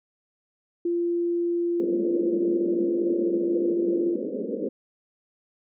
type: tone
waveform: sine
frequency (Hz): 344.5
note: F4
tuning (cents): -24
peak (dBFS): -22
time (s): 0.85-4.16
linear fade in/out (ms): 5
type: band-pass noise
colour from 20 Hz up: white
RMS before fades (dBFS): -30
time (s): 1.8-4.69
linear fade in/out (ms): 0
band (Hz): 190 to 540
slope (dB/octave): 96
effects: none